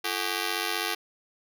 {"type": "ring-modulated tone", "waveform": "5% pulse", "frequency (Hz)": 392, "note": "G4", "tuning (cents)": 0, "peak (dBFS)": -13, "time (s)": [0.04, 0.95], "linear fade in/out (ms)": 10, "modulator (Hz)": 47.8, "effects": []}